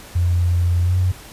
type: tone with pitch glide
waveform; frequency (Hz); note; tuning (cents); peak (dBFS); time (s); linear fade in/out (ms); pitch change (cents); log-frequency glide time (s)
sine; 87.31 to 91.6; F2 to F#2; 0 to -17; -14; 0.15-1.12; 10; +83; 0.82-0.96
effects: pink hiss -40 dBFS RMS until 1.32 s + resampled to 32000 Hz